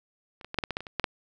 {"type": "clicks", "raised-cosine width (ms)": 0.3, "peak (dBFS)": [-30, -25, -19, -8, -14, -15, -13, -23, -25, -11, -8], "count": 11, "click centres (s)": [0.412, 0.446, 0.544, 0.587, 0.638, 0.707, 0.769, 0.806, 0.868, 0.997, 1.042], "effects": []}